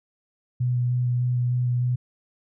sine tone with vibrato, 123.47 Hz, B2, in tune, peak -20 dBFS, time 0.6-1.96 s, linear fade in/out 10 ms, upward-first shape square, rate 3.3 Hz, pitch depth 10 cents each way, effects none

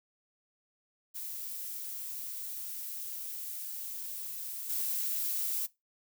violet noise with level steps, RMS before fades -40 / -33 dBFS, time 1.14-5.67 s, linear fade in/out 20 ms, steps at 4.69 s, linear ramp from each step 10 ms, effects noise-tail reverb RT60 0.2 s tail -20 dB re dry

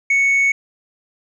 sine tone with tanh clipping, 2217 Hz, C#7, in tune, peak -13 dBFS, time 0.1-0.52 s, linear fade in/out 5 ms, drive 2 dB, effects none

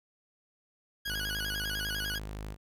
sawtooth tone, 51.91 Hz, G#1, in tune, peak -34 dBFS, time 1.05-2.57 s, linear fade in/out 50 ms
20% pulse tone with vibrato, 1555 Hz, G6, 14 cents flat, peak -28 dBFS, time 1.05-2.19 s, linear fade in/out 10 ms, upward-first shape square, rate 10 Hz, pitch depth 91 cents each way
effects none

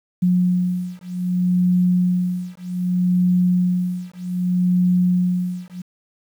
sine beating tone pair, 179.8 / 180.44 Hz, F#3 / F#3, -49 / -43 cents, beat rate 0.64 Hz, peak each -19 dBFS, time 0.22-5.82 s, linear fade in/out 10 ms, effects 8-bit

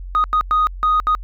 sine tone bursts at uneven times, 1244.5 Hz, D#6, in tune, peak -11 dBFS, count 5, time 0.15-0.24 / 0.33-0.41 / 0.51-0.67 / 0.83-1 / 1.07-1.15 s, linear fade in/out 0 ms, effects tanh soft clip ceiling -10 dBFS + added 45 Hz sine -28 dBFS peak until 1.23 s

